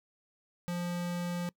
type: tone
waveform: square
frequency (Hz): 175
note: F3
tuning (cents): +4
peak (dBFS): -33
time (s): 0.68-1.49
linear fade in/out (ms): 0
effects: noise-tail reverb RT60 0.1 s tail -24 dB re dry